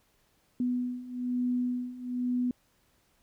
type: beating tone pair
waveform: sine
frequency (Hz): 246.9 / 248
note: B3 / B3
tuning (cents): 0 / +7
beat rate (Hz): 1.1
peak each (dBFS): -33 / -30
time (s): 0.6-2.51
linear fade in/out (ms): 2
effects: pink hiss -69 dBFS RMS until 3.22 s